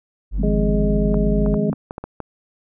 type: tone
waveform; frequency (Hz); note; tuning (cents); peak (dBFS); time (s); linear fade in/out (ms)
triangle; 49; G1; 0; -17; 0.31-1.58; 50
type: chord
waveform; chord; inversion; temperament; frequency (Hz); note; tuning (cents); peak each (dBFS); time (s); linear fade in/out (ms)
sine; F minor seventh; third; equal; 155.56 / 174.61 / 207.7 / 261.6; Eb3 / F3 / Ab3 / C4; 0 / 0 / 0 / 0; -24 / -26 / -23 / -28; 0.38-1.74; 10
type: harmonic tone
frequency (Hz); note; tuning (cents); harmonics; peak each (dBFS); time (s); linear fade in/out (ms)
207.7; G#3; 0; 1 / 2 / 3; -17 / -23 / -27; 0.43-1.7; 2
type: clicks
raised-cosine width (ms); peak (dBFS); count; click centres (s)
1; -15; 8; 1.143 / 1.462 / 1.542 / 1.73 / 1.909 / 1.981 / 2.04 / 2.203
effects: none